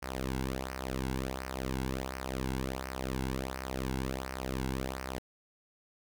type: tone with flanger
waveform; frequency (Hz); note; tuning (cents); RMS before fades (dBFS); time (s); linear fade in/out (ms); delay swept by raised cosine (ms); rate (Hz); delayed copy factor
sawtooth; 65.4; C2; 0; -36; 0.02-5.19; 10; 0.27 to 1.67; 1.4; -0.75
effects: 10-bit